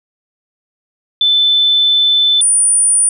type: tone pair in turn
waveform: sine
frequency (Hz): 3520 / 9397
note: A7 / D9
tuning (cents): 0 / 0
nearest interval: octave + perfect fourth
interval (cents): 1700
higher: second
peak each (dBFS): -8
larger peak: neither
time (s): 1.21-2.41 / 2.41-3.09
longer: first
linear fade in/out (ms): 2
effects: none